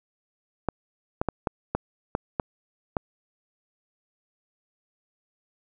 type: clicks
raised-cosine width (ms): 1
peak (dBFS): -10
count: 8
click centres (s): 0.687 / 1.215 / 1.287 / 1.472 / 1.75 / 2.151 / 2.398 / 2.968
effects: none